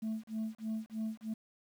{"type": "tone with tremolo", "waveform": "sine", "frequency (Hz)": 220, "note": "A3", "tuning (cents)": 0, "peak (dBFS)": -30, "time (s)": [0.02, 1.34], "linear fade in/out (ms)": 10, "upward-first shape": "sine", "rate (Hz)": 3.2, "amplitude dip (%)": 100, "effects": ["tanh soft clip ceiling -32 dBFS", "10-bit"]}